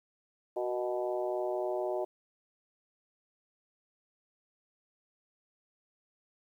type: harmonic tone with a mistuned harmonic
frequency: 123.47 Hz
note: B2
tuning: in tune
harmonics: 3 / 4 / 5 / 6 / 7 / 8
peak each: -34 / -42 / -34 / -41 / -43 / -50 dBFS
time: 0.56-2.05 s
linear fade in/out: 10 ms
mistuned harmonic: 4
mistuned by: -70 cents
effects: 11-bit